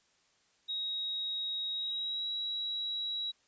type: tone with pitch glide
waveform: sine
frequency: 3791 to 3880 Hz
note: A#7 to B7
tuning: +28 to -31 cents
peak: -33 dBFS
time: 0.68-3.32 s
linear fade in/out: 20 ms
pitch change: +41 cents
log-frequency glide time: 1.72-2.28 s
effects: white hiss -70 dBFS RMS until 3.47 s + resampled to 16000 Hz